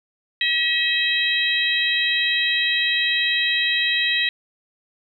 harmonic tone, 641 Hz, E5, 49 cents flat, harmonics 3 / 4 / 5 / 6, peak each -22 / -24 / -25 / -23 dBFS, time 0.41-4.29 s, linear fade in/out 2 ms, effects 9-bit

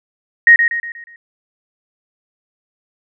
sine tone with echo, 1871 Hz, A#6, 6 cents sharp, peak -3 dBFS, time 0.47-0.56 s, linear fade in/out 2 ms, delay 120 ms, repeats 5, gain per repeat -7 dB, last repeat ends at 1.16 s, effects none

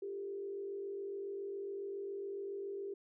sine tone with frequency modulation, 396.6 Hz, G4, 20 cents sharp, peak -39 dBFS, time 0.02-2.94 s, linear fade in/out 5 ms, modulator 47.2 Hz, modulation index 0.6, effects none

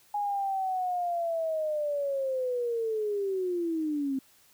sine linear sweep, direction down, 830.6 to 262.5 Hz, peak -27 dBFS, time 0.14-4.19 s, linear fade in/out 5 ms, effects white hiss -61 dBFS RMS until 4.53 s

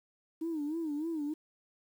sine tone with vibrato, 311.1 Hz, D#4, in tune, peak -31 dBFS, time 0.41-1.34 s, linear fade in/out 10 ms, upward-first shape sine, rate 3.3 Hz, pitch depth 130 cents each way, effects tanh soft clip ceiling -29 dBFS + 10-bit

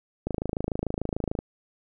click train, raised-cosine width 2 ms, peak -14 dBFS, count 31, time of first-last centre 0.27-1.389 s, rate 26.8 Hz, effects none

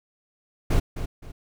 brown noise with echo, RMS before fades -19 dBFS, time 0.7-0.8 s, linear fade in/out 10 ms, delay 260 ms, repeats 2, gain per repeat -10 dB, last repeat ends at 1.32 s, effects none

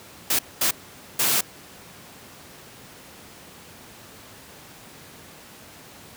white noise bursts at uneven times, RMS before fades -21 dBFS, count 3, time 0.3-0.39 / 0.61-0.71 / 1.19-1.41 s, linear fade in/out 5 ms, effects pink hiss -45 dBFS RMS until 6.16 s + high-pass 100 Hz 12 dB/octave

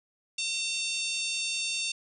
harmonic tone with a mistuned harmonic, 905 Hz, A5, 48 cents sharp, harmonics 3 / 4 / 5 / 6 / 7 / 8 / 9 / 10, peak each -33 / -35 / -37 / -39 / -40 / -41 / -42 / -43 dBFS, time 0.38-1.92 s, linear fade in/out 5 ms, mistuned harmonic 6, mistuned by +30 cents, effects none

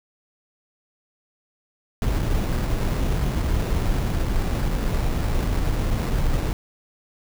brown noise with sample-and-hold, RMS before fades -22 dBFS, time 2.02-6.53 s, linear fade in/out 2 ms, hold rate 3150 Hz, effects none

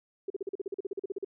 sine tone bursts, 392 Hz, G4, in tune, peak -30 dBFS, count 16, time 0.28-1.247 s, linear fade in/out 5 ms, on 22 ms, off 41 ms, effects none

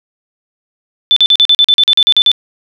sine tone bursts, 3520 Hz, A7, in tune, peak -4 dBFS, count 13, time 1.11-2.316 s, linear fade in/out 0 ms, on 54 ms, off 42 ms, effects none

